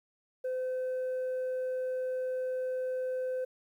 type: tone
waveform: sine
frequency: 512 Hz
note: C5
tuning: 38 cents flat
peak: -28 dBFS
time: 0.44-3.45 s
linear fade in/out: 10 ms
effects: tanh soft clip ceiling -30 dBFS + 11-bit